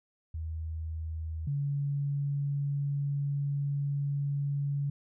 sine tone pair in turn, 80 / 141.8 Hz, D#2 / C#3, +49 / +40 cents, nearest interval minor seventh, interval 991 cents, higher second, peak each -33 / -28 dBFS, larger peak second, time 0.34-1.47 / 1.47-4.9 s, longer second, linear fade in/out 5 ms, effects none

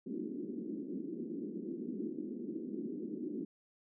white band-pass noise, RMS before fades -41 dBFS, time 0.06-3.45 s, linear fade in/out 5 ms, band 200 to 360 Hz, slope 48 dB/octave, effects none

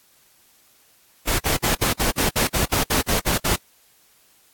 pink noise bursts, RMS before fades -20 dBFS, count 13, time 1.27-3.562 s, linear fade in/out 10 ms, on 120 ms, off 61 ms, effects white hiss -57 dBFS RMS until 4.53 s + AAC 64 kbps

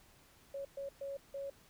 sine tone bursts at uneven times, 554.4 Hz, C#5, in tune, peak -39 dBFS, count 4, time 0.54-0.65 / 0.77-0.89 / 1.01-1.17 / 1.34-1.5 s, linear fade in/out 5 ms, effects pink hiss -64 dBFS RMS until 1.69 s

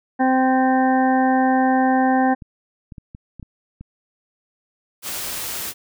harmonic tone, 260 Hz, C4, 11 cents flat, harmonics 1 / 2 / 3 / 4 / 6 / 7, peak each -17 / -25 / -18 / -30 / -29 / -29 dBFS, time 0.19-2.35 s, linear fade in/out 20 ms
clicks, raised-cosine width 5 ms, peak -24 dBFS, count 7, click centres 2.422 / 2.922 / 2.982 / 3.149 / 3.397 / 3.428 / 3.81 s
white noise, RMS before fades -28 dBFS, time 5.02-5.74 s, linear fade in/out 50 ms
effects none

